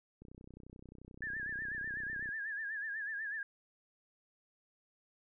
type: click train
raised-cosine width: 3 ms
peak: -40 dBFS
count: 66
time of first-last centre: 0.22-2.29 s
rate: 31.4 Hz
type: tone with vibrato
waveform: sine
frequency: 1705 Hz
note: G#6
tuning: 45 cents sharp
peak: -37 dBFS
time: 1.22-3.43 s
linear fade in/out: 2 ms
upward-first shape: sine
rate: 8.1 Hz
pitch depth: 94 cents each way
effects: none